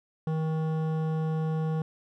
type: tone with hard clipping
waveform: sine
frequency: 158.4 Hz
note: D#3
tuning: 31 cents sharp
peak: -28 dBFS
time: 0.27-1.82 s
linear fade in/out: 2 ms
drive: 13 dB
effects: none